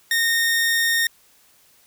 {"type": "tone", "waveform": "sawtooth", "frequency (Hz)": 1842, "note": "A#6", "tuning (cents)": -21, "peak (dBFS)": -14, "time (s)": [0.11, 1.07], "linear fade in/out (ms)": 2, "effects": ["white hiss -56 dBFS RMS until 1.86 s"]}